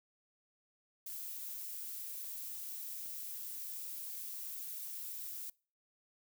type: noise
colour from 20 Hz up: violet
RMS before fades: -44 dBFS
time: 1.06-5.5 s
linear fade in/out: 5 ms
effects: noise-tail reverb RT60 0.4 s tail -25 dB re dry